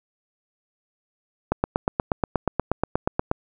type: click train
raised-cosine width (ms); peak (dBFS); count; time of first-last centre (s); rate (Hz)
1; -6; 16; 1.52-3.314; 8.36
effects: none